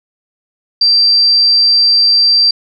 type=tone; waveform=sine; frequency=4699 Hz; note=D8; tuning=in tune; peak=-6 dBFS; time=0.81-2.51 s; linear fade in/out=5 ms; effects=none